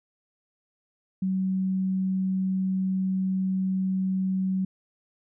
sine tone, 188.8 Hz, F#3, 35 cents sharp, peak -23 dBFS, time 1.22-4.65 s, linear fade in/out 5 ms, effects none

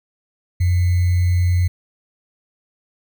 sine tone with sample-and-hold, 89 Hz, F2, 33 cents sharp, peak -13 dBFS, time 0.6-1.68 s, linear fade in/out 10 ms, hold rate 2100 Hz, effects none

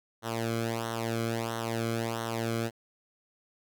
sawtooth tone with flanger, 114.8 Hz, A#2, 26 cents flat, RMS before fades -32 dBFS, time 0.22-2.71 s, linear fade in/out 50 ms, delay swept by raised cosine 0.41 to 1.11 ms, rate 1.5 Hz, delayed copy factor -0.8, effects none

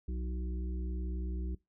harmonic tone with a mistuned harmonic, 62.1 Hz, B1, 10 cents sharp, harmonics 1 / 3 / 5 / 6, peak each -34 / -44 / -48 / -50 dBFS, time 0.08-1.55 s, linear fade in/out 5 ms, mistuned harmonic 5, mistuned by +19 cents, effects noise-tail reverb RT60 0.2 s tail -22 dB re dry

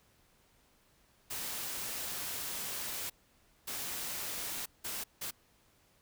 white noise bursts at uneven times, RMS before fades -39 dBFS, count 4, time 1.3-3.1 / 3.67-4.66 / 4.84-5.04 / 5.21-5.31 s, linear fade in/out 10 ms, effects pink hiss -68 dBFS RMS until 6.01 s

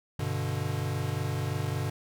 square chord, G major, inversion none, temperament equal, 98 / 123.47 / 146.83 Hz, G2 / B2 / D3, 0 / 0 / 0 cents, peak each -34 dBFS, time 0.19-1.9 s, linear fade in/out 5 ms, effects none

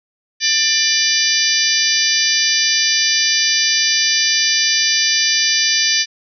harmonic tone with a mistuned harmonic, 593 Hz, D5, 17 cents sharp, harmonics 3 / 4 / 5 / 6 / 7 / 8 / 9 / 10, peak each -22 / -22 / -24 / -23 / -24 / -18 / -23 / -19 dBFS, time 0.4-6.06 s, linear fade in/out 50 ms, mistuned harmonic 7, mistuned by -64 cents, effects none

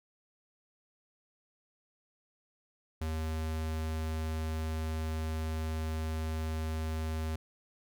square tone, 79.3 Hz, D#2, 33 cents sharp, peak -33 dBFS, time 3.01-7.36 s, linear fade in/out 5 ms, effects none

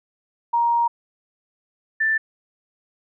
sine tone pair in turn, 940 / 1769.5 Hz, A#5 / A6, +14 / +9 cents, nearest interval major seventh, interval 1095 cents, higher second, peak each -16 / -17 dBFS, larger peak first, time 0.53-0.88 / 2-2.18 s, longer first, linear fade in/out 10 ms, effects none

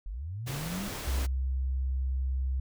sine linear sweep, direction up, 38.89 to 208.3 Hz, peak -34 dBFS, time 0.06-0.88 s, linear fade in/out 0 ms
pink noise, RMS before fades -38 dBFS, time 0.46-1.27 s, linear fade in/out 20 ms
sine tone, 65.41 Hz, C2, in tune, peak -27 dBFS, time 1.07-2.6 s, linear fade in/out 5 ms
effects none

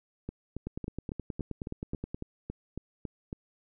two click trains, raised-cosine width 3 ms, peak -22 / -23 dBFS, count 15 / 12, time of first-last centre 0.67-2.145 / 0.29-3.329 s, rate 9.49 / 3.62 Hz, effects none

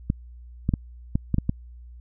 clicks, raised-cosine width 5 ms, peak -9 dBFS, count 7, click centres 0.101 / 0.691 / 0.738 / 1.155 / 1.343 / 1.384 / 1.494 s, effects added 60 Hz sine -41 dBFS peak until 2 s

